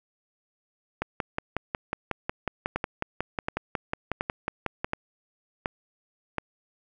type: two click trains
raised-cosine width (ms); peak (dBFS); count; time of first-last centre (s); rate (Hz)
0.5; -12 / -12; 6 / 22; 2.76-6.383 / 1.02-4.845; 1.38 / 5.49
effects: none